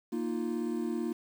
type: chord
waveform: triangle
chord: Bb suspended fourth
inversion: none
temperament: equal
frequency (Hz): 233.1 / 311.1 / 349.2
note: Bb3 / Eb4 / F4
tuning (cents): 0 / 0 / 0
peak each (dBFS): -32 / -34 / -33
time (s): 0.12-1.13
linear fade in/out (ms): 10
effects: 9-bit